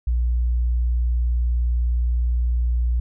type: tone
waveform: sine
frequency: 59.8 Hz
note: A#1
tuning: 45 cents sharp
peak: -16 dBFS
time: 0.07-3 s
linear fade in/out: 5 ms
effects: tanh soft clip ceiling -14 dBFS